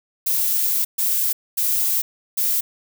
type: noise bursts at uneven times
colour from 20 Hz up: violet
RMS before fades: -20 dBFS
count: 4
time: 0.26-0.85 / 0.98-1.33 / 1.57-2.02 / 2.37-2.61 s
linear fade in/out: 10 ms
effects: none